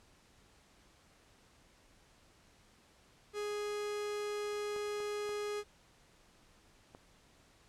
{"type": "tone", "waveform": "45% pulse", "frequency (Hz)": 415.3, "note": "G#4", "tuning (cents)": 0, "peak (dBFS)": -36, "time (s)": [3.33, 5.64], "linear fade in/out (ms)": 50}
{"type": "clicks", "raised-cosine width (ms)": 1, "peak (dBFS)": -37, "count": 4, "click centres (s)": [4.763, 5.003, 5.292, 6.949]}
{"effects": ["pink hiss -65 dBFS RMS until 7.68 s", "low-pass 9000 Hz 12 dB/octave"]}